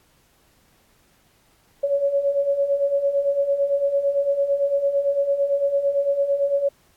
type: beating tone pair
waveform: sine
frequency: 554.4 / 563.3 Hz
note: C#5 / C#5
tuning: 0 / +28 cents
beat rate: 8.9 Hz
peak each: -25 / -19 dBFS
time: 1.83-6.69 s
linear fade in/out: 10 ms
effects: pink hiss -60 dBFS RMS until 6.96 s + AAC 64 kbps